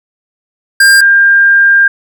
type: tone pair in turn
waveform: square / sine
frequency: 1600 / 1600 Hz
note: G6 / G6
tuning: +35 / +35 cents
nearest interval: unison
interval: 0 cents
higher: neither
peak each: -3 dBFS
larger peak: neither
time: 0.8-1.01 / 1.01-1.88 s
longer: second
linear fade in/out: 5 ms
effects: none